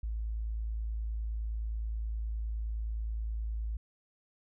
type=tone; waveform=sine; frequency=54.8 Hz; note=A1; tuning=6 cents flat; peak=-32 dBFS; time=0.03-3.77 s; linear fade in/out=5 ms; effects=none